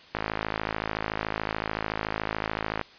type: click train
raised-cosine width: 0.5 ms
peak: -12 dBFS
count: 144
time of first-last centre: 0.15-2.813 s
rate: 53.7 Hz
effects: white hiss -51 dBFS RMS until 2.98 s + resampled to 11025 Hz